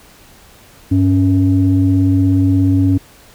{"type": "tone pair together", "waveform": "sine", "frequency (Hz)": [98.18, 277.7], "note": ["G2", "C#4"], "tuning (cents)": [3, 3], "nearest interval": "octave + tritone", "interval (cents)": 1800, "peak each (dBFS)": -11, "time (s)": [0.91, 2.98], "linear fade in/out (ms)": 10, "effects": ["tanh soft clip ceiling -3 dBFS", "pink hiss -44 dBFS RMS until 3.34 s"]}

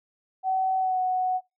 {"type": "tone with pitch glide", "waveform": "sine", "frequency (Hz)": [757, 740.1], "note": ["F#5", "F#5"], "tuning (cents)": [39, 0], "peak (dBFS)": -22, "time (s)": [0.43, 1.41], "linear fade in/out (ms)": 50, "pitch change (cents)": -39, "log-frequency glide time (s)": [0.78, 0.99], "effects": ["noise-tail reverb RT60 0.2 s tail -23 dB re dry"]}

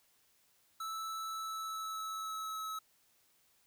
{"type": "tone with pitch glide", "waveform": "square", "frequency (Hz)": [1314, 1292.9], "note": ["E6", "E6"], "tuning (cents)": [-6, -34], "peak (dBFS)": -39, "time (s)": [0.8, 2.79], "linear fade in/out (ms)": 5, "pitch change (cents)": -28, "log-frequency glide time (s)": [1.28, 2.64], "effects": ["white hiss -71 dBFS RMS until 3.66 s"]}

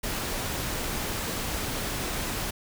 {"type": "noise", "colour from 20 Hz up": "pink", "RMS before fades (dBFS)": -31, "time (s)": [0.03, 2.51], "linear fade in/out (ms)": 10, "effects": []}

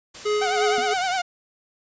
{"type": "noise", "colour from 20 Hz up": "white", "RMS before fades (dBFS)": -38, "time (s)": [0.14, 1.21], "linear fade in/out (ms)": 10}
{"type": "tone with tremolo", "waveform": "square", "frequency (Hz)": 420, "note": "G#4", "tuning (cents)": 19, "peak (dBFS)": -20, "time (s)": [0.25, 0.94], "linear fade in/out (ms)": 10, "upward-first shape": "sine", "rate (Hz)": 3, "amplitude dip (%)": 60}
{"type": "tone with vibrato", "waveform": "sawtooth", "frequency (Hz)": 740, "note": "F#5", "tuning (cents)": 0, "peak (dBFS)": -18, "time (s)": [0.41, 1.22], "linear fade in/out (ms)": 10, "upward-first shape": "triangle", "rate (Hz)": 9.8, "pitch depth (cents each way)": 95}
{"type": "tone with exponential decay", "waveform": "triangle", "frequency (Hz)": 246.3, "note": "B3", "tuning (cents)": -5, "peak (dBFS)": -27, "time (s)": [0.78, 0.92], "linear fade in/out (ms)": 0, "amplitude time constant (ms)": 29}
{"effects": ["resampled to 16000 Hz"]}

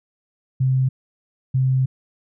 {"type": "tone bursts at uneven times", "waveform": "sine", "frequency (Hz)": 130.8, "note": "C3", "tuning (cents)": 0, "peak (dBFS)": -15, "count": 2, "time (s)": [[0.6, 0.89], [1.54, 1.86]], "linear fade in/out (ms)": 10, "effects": []}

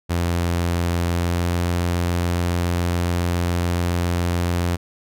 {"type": "tone with pitch glide", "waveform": "sawtooth", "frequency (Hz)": [86.2, 87.15], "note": ["F2", "F2"], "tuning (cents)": [-22, -3], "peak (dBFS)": -15, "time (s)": [0.09, 4.77], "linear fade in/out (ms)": 20, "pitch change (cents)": 19, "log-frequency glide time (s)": [1.05, 1.56], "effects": []}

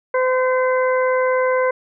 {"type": "harmonic tone", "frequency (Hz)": 512, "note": "C5", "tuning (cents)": -38, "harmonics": [1, 2, 3, 4], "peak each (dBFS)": [-16, -22, -26, -28], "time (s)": [0.14, 1.71], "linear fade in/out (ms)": 5, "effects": []}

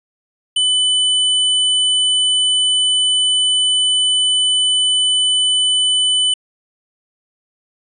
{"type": "tone", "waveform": "square", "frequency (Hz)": 3000, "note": "F#7", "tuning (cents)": 23, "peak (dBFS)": -13, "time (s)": [0.56, 6.34], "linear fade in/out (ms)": 5, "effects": ["resampled to 24000 Hz"]}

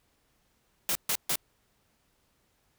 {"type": "noise bursts", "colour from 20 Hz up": "white", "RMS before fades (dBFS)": -28, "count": 3, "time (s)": [0.89, 1.356], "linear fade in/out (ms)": 0, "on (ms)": 62, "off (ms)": 140, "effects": ["pink hiss -71 dBFS RMS until 2.78 s"]}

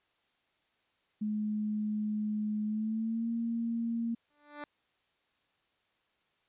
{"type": "tone with pitch glide", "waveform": "sine", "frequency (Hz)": [212.1, 231.3], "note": ["G#3", "A#3"], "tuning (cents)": [37, -13], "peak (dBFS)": -30, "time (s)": [1.21, 4.15], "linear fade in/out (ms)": 10, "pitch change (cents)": 150, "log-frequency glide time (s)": [2.65, 3.29]}
{"type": "tone with exponential growth", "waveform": "10% pulse", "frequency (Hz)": 293.7, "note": "D4", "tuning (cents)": 0, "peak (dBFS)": -29, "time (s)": [4.3, 4.64], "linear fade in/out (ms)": 1, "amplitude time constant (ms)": 73}
{"effects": ["white hiss -74 dBFS RMS until 6.48 s", "resampled to 8000 Hz"]}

